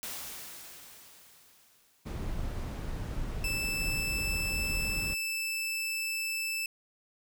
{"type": "noise with exponential decay", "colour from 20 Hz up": "white", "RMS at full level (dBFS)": -38, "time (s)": [0.03, 2.7], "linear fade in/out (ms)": 0, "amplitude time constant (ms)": 580}
{"type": "noise", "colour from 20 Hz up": "brown", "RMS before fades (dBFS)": -35, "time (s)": [2.05, 5.15], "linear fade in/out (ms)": 20}
{"type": "tone", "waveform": "sawtooth", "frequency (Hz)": 2637, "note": "E7", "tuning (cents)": 0, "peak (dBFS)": -28, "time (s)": [3.44, 6.66], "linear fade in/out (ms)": 2}
{"effects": []}